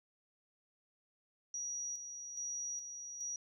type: tone with tremolo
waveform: sine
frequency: 5780 Hz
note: F#8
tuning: 41 cents flat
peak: -38 dBFS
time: 1.54-3.36 s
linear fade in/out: 2 ms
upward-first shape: square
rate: 1.2 Hz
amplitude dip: 50%
effects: none